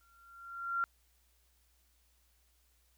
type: tone with exponential growth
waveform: sine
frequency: 1379 Hz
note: F6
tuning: 22 cents flat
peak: -28 dBFS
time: 0.01-0.84 s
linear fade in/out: 0 ms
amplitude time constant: 180 ms
effects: added 60 Hz sine -70 dBFS peak until 2.97 s + white hiss -73 dBFS RMS until 2.97 s